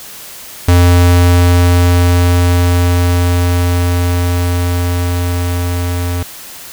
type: tone with level ramp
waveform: square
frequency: 88 Hz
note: F2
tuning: 14 cents sharp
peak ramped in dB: -5 to -15 dBFS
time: 0.68-6.23 s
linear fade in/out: 5 ms
effects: white hiss -31 dBFS RMS until 6.72 s